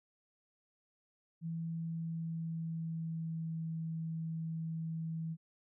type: tone with pitch glide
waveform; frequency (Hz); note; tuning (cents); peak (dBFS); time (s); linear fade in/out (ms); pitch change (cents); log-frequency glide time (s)
sine; 164.81 to 162.26; E3 to E3; 0 to -27; -36; 1.41-5.37; 50; -27; 1.71-3.64
effects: none